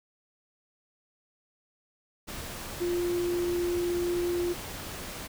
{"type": "tone in noise", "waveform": "sine", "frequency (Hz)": 350, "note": "F4", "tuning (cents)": 4, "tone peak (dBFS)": -26, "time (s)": [2.8, 4.54], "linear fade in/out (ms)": 20, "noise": "pink", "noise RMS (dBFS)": -39, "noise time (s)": [2.27, 5.28], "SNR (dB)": 10, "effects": []}